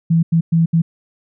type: tone bursts at uneven times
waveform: sine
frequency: 165.3 Hz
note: E3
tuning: 5 cents sharp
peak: -10 dBFS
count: 4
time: 0.1-0.23 / 0.32-0.41 / 0.52-0.66 / 0.73-0.82 s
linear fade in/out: 10 ms
effects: none